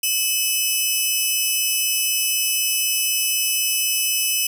10% pulse tone pair together, 2588 / 2984 Hz, E7 / F#7, -32 / +14 cents, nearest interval major second, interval 246 cents, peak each -13 dBFS, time 0.03-4.47 s, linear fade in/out 5 ms, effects none

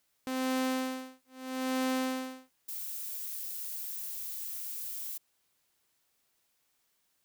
sawtooth tone with tremolo, 259.2 Hz, C4, 16 cents flat, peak -24 dBFS, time 0.27-2.51 s, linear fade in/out 0 ms, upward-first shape sine, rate 0.78 Hz, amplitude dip 100%
violet noise, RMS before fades -39 dBFS, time 2.68-5.18 s, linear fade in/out 10 ms
effects white hiss -75 dBFS RMS until 7.24 s

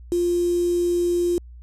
sine tone with quantisation, 349.2 Hz, F4, in tune, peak -18 dBFS, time 0.12-1.38 s, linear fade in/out 0 ms, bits 6, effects added 60 Hz sine -39 dBFS peak until 1.62 s + resampled to 32000 Hz

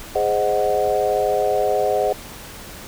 sine chord, Ab dominant seventh, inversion none, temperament equal, 415.3 / 523.3 / 622.3 / 740 Hz, Ab4 / C5 / Eb5 / Gb5, 0 / 0 / 0 / 0 cents, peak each -22 dBFS, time 0.15-2.13 s, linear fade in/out 5 ms, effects pink hiss -37 dBFS RMS until 2.87 s

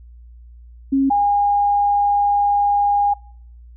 sine tone pair in turn, 271.8 / 814.5 Hz, C#4 / G#5, -34 / -34 cents, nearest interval octave + perfect fifth, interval 1900 cents, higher second, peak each -13 dBFS, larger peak neither, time 0.92-1.1 / 1.1-3.14 s, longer second, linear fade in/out 10 ms, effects noise-tail reverb RT60 0.6 s tail -25 dB re dry + added 59 Hz sine -39 dBFS peak until 3.76 s

